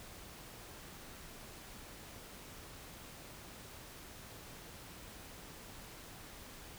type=silence; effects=pink hiss -52 dBFS RMS until 6.78 s